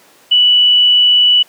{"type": "tone", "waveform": "sine", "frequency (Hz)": 2958, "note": "F#7", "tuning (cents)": -1, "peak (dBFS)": -6, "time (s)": [0.31, 1.43], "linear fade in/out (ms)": 10, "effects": ["pink hiss -46 dBFS RMS until 1.48 s", "high-pass 300 Hz 12 dB/octave"]}